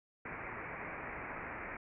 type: low-pass noise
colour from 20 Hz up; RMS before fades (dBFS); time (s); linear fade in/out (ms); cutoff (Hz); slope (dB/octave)
white; -44; 0.25-1.77; 5; 2400; 96
effects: none